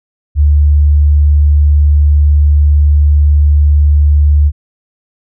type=tone; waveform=sine; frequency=73.5 Hz; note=D2; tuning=2 cents sharp; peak=-4 dBFS; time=0.35-4.52 s; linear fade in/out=50 ms; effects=none